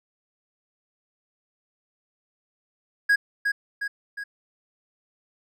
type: tone with echo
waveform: triangle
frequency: 1651 Hz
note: G#6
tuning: 11 cents flat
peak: -14 dBFS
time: 3.09-3.16 s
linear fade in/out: 10 ms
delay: 360 ms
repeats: 3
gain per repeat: -5 dB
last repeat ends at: 4.24 s
effects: none